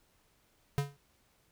square tone with exponential decay, 141.7 Hz, C#3, 38 cents sharp, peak -25 dBFS, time 0.78-0.97 s, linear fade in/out 0 ms, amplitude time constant 40 ms, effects pink hiss -70 dBFS RMS until 1.51 s

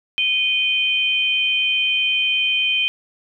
sine tone pair together, 2473 / 3116 Hz, D#7 / G7, -11 / -11 cents, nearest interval major third, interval 400 cents, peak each -19 dBFS, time 0.18-2.88 s, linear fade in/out 0 ms, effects none

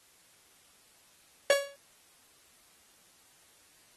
45% pulse tone with exponential decay, 561 Hz, C#5, 21 cents sharp, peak -17 dBFS, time 1.5-1.76 s, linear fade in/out 2 ms, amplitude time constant 55 ms, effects white hiss -62 dBFS RMS until 3.96 s + AAC 32 kbps

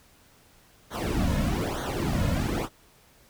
brown noise with flanger, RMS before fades -27 dBFS, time 0.9-2.69 s, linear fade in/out 50 ms, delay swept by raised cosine 0.39 to 2.59 ms, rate 1.1 Hz, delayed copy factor -0.9, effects pink hiss -58 dBFS RMS until 3.29 s

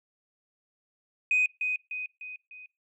sine tone with echo, 2501 Hz, D#7, 8 cents sharp, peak -20 dBFS, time 1.31-1.46 s, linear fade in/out 2 ms, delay 300 ms, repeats 4, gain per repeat -6 dB, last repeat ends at 2.66 s, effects noise-tail reverb RT60 0.3 s tail -25 dB re dry + tanh soft clip ceiling -17 dBFS

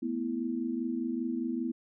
sine chord, A suspended second, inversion none, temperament equal with one note detuned, 221.9 / 246.9 / 329.6 Hz, A3 / B3 / E4, +15 / 0 / 0 cents, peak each -38 / -32 / -35 dBFS, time 0.02-1.72 s, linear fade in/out 10 ms, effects none

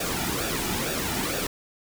pink noise with flanger, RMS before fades -28 dBFS, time 0-1.47 s, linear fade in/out 5 ms, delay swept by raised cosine 0.95 to 1.9 ms, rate 2.2 Hz, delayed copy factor -0.6, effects none

